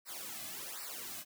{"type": "noise with flanger", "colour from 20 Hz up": "white", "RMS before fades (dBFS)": -44, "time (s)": [0.05, 1.25], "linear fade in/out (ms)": 50, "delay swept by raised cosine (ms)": [0.3, 2.2], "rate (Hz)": 1.3, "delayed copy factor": -0.95, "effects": []}